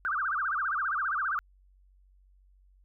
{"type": "tone with vibrato", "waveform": "sine", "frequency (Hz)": 1356, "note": "E6", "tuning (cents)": 49, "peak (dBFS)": -27, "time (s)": [0.05, 1.39], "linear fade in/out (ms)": 0, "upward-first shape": "sine", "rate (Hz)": 15, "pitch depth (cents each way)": 280, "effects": ["added 47 Hz sine -58 dBFS peak until 2.84 s"]}